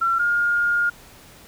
sine tone pair in turn, 1358 / 1418.1 Hz, F6 / F6, -49 / +26 cents, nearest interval minor second, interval 75 cents, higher second, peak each -17 dBFS, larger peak neither, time 0.01-0.19 / 0.19-0.9 s, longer second, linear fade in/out 10 ms, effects pink hiss -47 dBFS RMS until 1.47 s

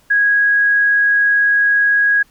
sine tone, 1653 Hz, G#6, 9 cents flat, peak -10 dBFS, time 0.1-2.23 s, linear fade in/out 10 ms, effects pink hiss -54 dBFS RMS until 2.3 s

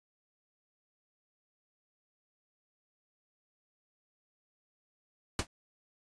pink noise with exponential decay, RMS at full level -26 dBFS, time 5.39-5.47 s, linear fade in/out 2 ms, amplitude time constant 17 ms, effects resampled to 22050 Hz

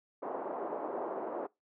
pink band-pass noise, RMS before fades -38 dBFS, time 0.22-1.47 s, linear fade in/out 10 ms, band 340 to 960 Hz, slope 24 dB/octave, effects noise-tail reverb RT60 0.2 s tail -23 dB re dry

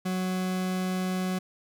40% pulse tone, 185 Hz, F#3, in tune, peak -26 dBFS, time 0.05-1.39 s, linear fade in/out 10 ms, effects none

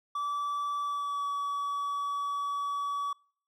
triangle tone with pitch glide, 1156 to 1139.4 Hz, D6 to C#6, -28 to +47 cents, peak -28 dBFS, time 0.15-3.13 s, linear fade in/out 5 ms, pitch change -25 cents, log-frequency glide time 0.82-1.27 s, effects noise-tail reverb RT60 0.5 s tail -25 dB re dry

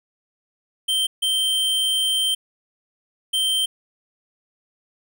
square tone bursts at uneven times, 3129 Hz, G7, 4 cents flat, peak -19 dBFS, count 3, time 0.88-1.07 / 1.22-2.35 / 3.33-3.66 s, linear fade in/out 10 ms, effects none

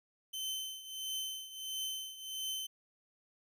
sawtooth tone with tremolo, 3072 Hz, G7, 36 cents flat, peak -32 dBFS, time 0.33-2.67 s, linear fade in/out 10 ms, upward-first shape triangle, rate 1.5 Hz, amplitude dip 80%, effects none

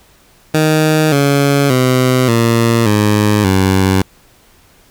15% pulse tone with pitch steps, 155.56 / 141.01 / 127.82 / 115.87 / 105.03 / 95.21 Hz, D#3 / C#3 / C3 / A#2 / G#2 / G2, 0 / +30 / -40 / -10 / +20 / -50 cents, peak -3 dBFS, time 0.54-4.02 s, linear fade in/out 5 ms, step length 580 ms, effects pink hiss -48 dBFS RMS until 4.9 s

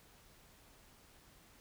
silence, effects pink hiss -63 dBFS RMS until 1.6 s

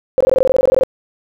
sine tone bursts, 523.3 Hz, C5, in tune, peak -8 dBFS, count 15, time 0.18-0.835 s, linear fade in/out 0 ms, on 25 ms, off 20 ms, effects none

